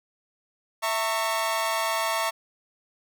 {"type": "chord", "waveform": "sawtooth", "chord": "A# diminished", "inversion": "second", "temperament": "equal with one note detuned", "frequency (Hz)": [659.3, 908.4, 1108.7], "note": ["E5", "A#5", "C#6"], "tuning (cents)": [0, -45, 0], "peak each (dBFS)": -25, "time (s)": [0.82, 2.31], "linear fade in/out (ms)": 20, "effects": []}